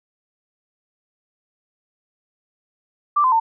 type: tone with pitch steps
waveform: sine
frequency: 1174.7 / 1028.6 / 900.6 Hz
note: D6 / C6 / A5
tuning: 0 / -30 / +40 cents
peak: -13 dBFS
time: 3.16-3.4 s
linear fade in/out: 10 ms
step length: 80 ms
effects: none